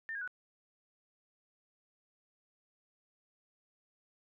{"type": "tone with pitch steps", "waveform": "sine", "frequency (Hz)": [1800, 1631.6, 1479], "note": ["A6", "G#6", "F#6"], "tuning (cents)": [39, -31, -1], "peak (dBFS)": -37, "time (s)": [0.09, 0.276], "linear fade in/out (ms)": 0, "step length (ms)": 62, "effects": []}